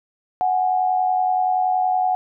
sine tone pair together, 740 / 830.6 Hz, F#5 / G#5, 0 / 0 cents, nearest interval major second, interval 200 cents, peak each -17 / -25 dBFS, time 0.41-2.15 s, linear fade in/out 0 ms, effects none

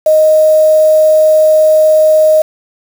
sine tone with quantisation, 622.3 Hz, D#5, in tune, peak -4 dBFS, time 0.06-2.42 s, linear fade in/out 5 ms, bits 4, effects none

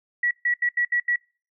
sine tone bursts at uneven times, 1932 Hz, B6, 39 cents flat, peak -19 dBFS, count 6, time 0.23-0.31 / 0.45-0.54 / 0.62-0.69 / 0.77-0.85 / 0.92-1 / 1.08-1.16 s, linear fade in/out 5 ms, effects noise-tail reverb RT60 0.4 s tail -26 dB re dry

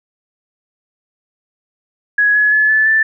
sine tone with pitch steps, 1672 / 1694.4 / 1717 / 1740 / 1763.3 Hz, G#6 / G#6 / A6 / A6 / A6, +11 / +34 / -43 / -20 / +3 cents, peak -9 dBFS, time 2.18-3.03 s, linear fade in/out 5 ms, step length 170 ms, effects none

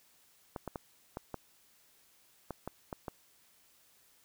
clicks, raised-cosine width 1 ms, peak -24 dBFS, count 9, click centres 0.562 / 0.677 / 0.758 / 1.171 / 1.343 / 2.507 / 2.676 / 2.928 / 3.082 s, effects white hiss -66 dBFS RMS until 4.24 s

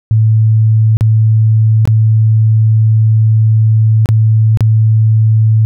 sine tone with dropouts, 110 Hz, A2, in tune, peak -5 dBFS, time 0.11-5.65 s, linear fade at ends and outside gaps 0 ms, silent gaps 0.97-1.009 / 1.854-1.875 / 4.058-4.089 / 4.573-4.607 s, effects none

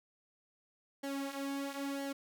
sawtooth tone with flanger, 277.2 Hz, C#4, in tune, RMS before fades -39 dBFS, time 1.03-2.13 s, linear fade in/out 10 ms, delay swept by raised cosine 0.79 to 5.19 ms, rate 1 Hz, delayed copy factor -0.7, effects none

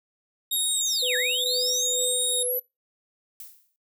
sawtooth tone with vibrato, 3729 Hz, A#7, in tune, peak -23 dBFS, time 0.51-2.43 s, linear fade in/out 5 ms, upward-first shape triangle, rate 1.8 Hz, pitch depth 14 cents each way
sine linear two-way sweep, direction down then up, 12000 to 1624 to 12000 Hz, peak -25 dBFS, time 0.52-2.6 s, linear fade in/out 10 ms, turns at 1.16 s
sine tone with tremolo, 499.3 Hz, B4, 19 cents sharp, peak -27 dBFS, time 1.02-2.59 s, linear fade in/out 10 ms, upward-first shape triangle, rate 2.2 Hz, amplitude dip 60%
violet noise with exponential decay, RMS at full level -38 dBFS, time 3.4-3.76 s, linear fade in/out 1 ms, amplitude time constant 77 ms
effects noise-tail reverb RT60 0.2 s tail -22 dB re dry

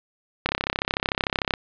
click train, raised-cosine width 0.3 ms, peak -5 dBFS, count 37, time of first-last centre 0.46-1.538 s, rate 33.4 Hz, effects resampled to 11025 Hz + 7-bit

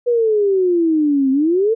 sine exponential two-way sweep, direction down then up, 491.1 to 261.6 to 466.8 Hz, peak -12 dBFS, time 0.06-1.75 s, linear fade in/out 20 ms, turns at 1.31 s, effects none

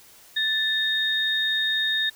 sine tone pair together, 1760 / 3704 Hz, A6 / A#7, 0 / -12 cents, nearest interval octave + minor second, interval 1288 cents, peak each -25 / -23 dBFS, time 0.36-2.1 s, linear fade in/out 10 ms, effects white hiss -51 dBFS RMS until 2.15 s

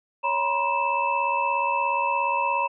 sine tone cluster, 556 / 953 / 1030 / 2637 Hz, C#5 / A#5 / C6 / E7, +5 / +38 / -28 / 0 cents, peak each -31 / -23 / -29 / -29 dBFS, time 0.23-2.68 s, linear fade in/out 20 ms, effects none

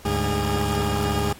20% pulse tone cluster, 72.8 / 103 / 407.6 Hz, D2 / G#2 / G#4, -15 / -14 / -32 cents, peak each -21 dBFS, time 0.05-1.33 s, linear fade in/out 5 ms, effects pink hiss -47 dBFS RMS until 1.39 s + AAC 48 kbps

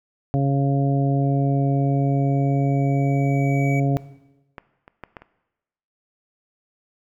harmonic tone, 138.59 Hz, C#3, in tune, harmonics 1 / 2 / 3 / 4 / 5, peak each -18 / -24 / -30 / -31 / -28 dBFS, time 0.34-3.97 s, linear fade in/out 0 ms
triangle tone with exponential growth, 2275 Hz, C#7, 44 cents sharp, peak -27 dBFS, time 1.22-3.8 s, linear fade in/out 5 ms, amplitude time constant 560 ms
clicks, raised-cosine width 0.5 ms, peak -19 / -28 / -19 / -20 / -28 dBFS, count 5, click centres 4.582 / 4.879 / 5.037 / 5.168 / 5.22 s
effects noise-tail reverb RT60 1.0 s tail -17 dB re dry

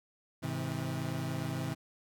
30% pulse chord, Ab augmented, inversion none, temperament equal with one note detuned, 103.83 / 130.81 / 160.77 Hz, Ab2 / C3 / E3, 0 / 0 / -43 cents, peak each -39 / -34 / -35 dBFS, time 0.42-1.75 s, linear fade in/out 20 ms, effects none

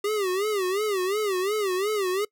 square tone with vibrato, 396.3 Hz, G4, 19 cents sharp, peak -24 dBFS, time 0.04-2.25 s, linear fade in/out 5 ms, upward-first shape sine, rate 2.8 Hz, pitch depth 150 cents each way, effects noise-tail reverb RT60 0.1 s tail -24 dB re dry

